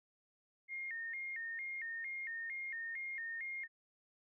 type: tone with vibrato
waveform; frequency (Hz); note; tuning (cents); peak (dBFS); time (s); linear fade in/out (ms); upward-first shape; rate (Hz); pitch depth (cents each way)
sine; 1975.5; B6; 0; -40; 0.68-3.68; 50; square; 2.2; 130
effects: none